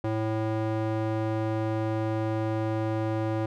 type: tone with band-pass filter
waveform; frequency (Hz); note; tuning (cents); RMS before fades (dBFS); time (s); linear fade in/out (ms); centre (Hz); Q
square; 110; A2; 0; -28; 0.04-3.46; 5; 460; 0.78
effects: none